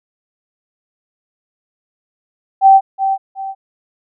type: tone with echo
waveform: sine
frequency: 776 Hz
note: G5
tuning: 18 cents flat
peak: -3 dBFS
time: 2.61-2.81 s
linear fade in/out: 50 ms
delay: 370 ms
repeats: 2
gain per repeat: -9 dB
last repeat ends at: 3.55 s
effects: none